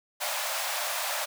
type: high-pass noise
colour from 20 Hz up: pink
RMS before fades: -31 dBFS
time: 0.2-1.26 s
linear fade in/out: 20 ms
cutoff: 550 Hz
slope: 96 dB/octave
effects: none